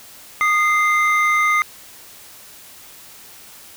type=tone pair together; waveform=triangle; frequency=1231 / 2086 Hz; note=D#6 / C7; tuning=-19 / -6 cents; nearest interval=major sixth; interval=913 cents; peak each=-15 dBFS; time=0.41-1.62 s; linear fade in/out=0 ms; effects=white hiss -42 dBFS RMS until 3.76 s